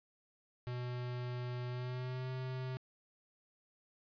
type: tone with pitch glide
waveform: square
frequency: 123.47 to 129.23 Hz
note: B2 to C3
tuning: 0 to -21 cents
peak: -39 dBFS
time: 0.67-2.77 s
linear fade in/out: 0 ms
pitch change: +79 cents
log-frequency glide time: 1.68-2.3 s
effects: resampled to 11025 Hz + 11-bit